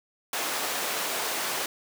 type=high-pass noise; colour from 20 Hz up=pink; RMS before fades=-30 dBFS; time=0.33-1.66 s; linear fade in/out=2 ms; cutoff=490 Hz; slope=12 dB/octave; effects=none